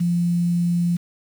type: tone with quantisation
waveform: sine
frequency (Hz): 173.3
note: F3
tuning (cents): -13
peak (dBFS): -17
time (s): 0-0.97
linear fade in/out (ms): 10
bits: 7
effects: none